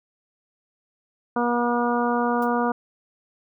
harmonic tone, 240 Hz, B3, 49 cents flat, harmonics 1 / 2 / 3 / 4 / 5 / 6, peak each -24 / -26 / -27 / -27 / -29 / -32 dBFS, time 1.36-2.72 s, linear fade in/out 5 ms
blue noise with exponential decay, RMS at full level -37 dBFS, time 2.42-2.5 s, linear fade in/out 5 ms, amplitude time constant 16 ms
effects none

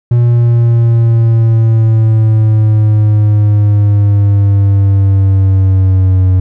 triangle exponential sweep, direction down, 120.2 to 92.5 Hz, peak -3 dBFS, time 0.11-6.4 s, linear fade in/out 5 ms, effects none

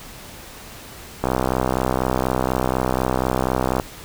click train, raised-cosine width 1 ms, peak -5 dBFS, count 165, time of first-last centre 1.24-3.799 s, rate 64.1 Hz, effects pink hiss -39 dBFS RMS until 4.04 s

